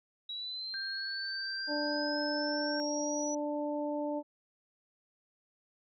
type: linear sweep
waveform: sine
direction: up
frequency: 3866 to 5920 Hz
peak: -37 dBFS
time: 0.29-3.35 s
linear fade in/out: 5 ms
type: tone with pitch glide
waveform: sine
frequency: 1578 to 1552.7 Hz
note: G6 to G6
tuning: +11 to -17 cents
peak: -38 dBFS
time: 0.74-2.8 s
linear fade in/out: 0 ms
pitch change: -28 cents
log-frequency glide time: 1.02-2.38 s
type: harmonic tone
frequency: 294.9 Hz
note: D4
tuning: 7 cents sharp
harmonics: 1 / 2 / 3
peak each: -35 / -35 / -41 dBFS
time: 1.67-4.23 s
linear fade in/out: 50 ms
effects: none